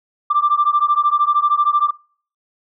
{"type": "beating tone pair", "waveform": "sine", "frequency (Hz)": [1174.7, 1187.7], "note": ["D6", "D6"], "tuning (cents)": [0, 19], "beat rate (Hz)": 13, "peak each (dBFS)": -15, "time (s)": [0.3, 1.91], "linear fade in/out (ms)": 10, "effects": ["noise-tail reverb RT60 0.5 s tail -26 dB re dry", "tanh soft clip ceiling -6 dBFS"]}